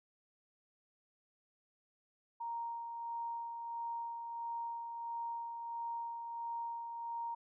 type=tone with tremolo; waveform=sine; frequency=932.3 Hz; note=A#5; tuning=in tune; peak=-37 dBFS; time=2.4-7.35 s; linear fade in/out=10 ms; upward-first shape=sine; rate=1.5 Hz; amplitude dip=40%; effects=none